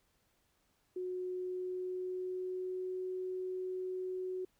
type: tone with pitch glide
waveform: sine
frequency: 365.6 to 370.1 Hz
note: F#4 to F#4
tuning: -21 to 0 cents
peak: -36 dBFS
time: 0.96-4.45 s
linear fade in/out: 5 ms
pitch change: +21 cents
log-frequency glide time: 1.37-3.02 s
effects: pink hiss -75 dBFS RMS until 4.59 s